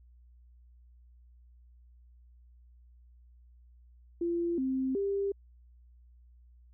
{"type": "tone with pitch steps", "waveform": "sine", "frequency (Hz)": [342.2, 262.7, 397.4], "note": ["F4", "C4", "G4"], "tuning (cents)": [-35, 7, 24], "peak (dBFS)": -28, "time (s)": [4.21, 5.32], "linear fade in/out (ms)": 5, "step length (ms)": 370, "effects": ["added 60 Hz sine -55 dBFS peak until 6.73 s"]}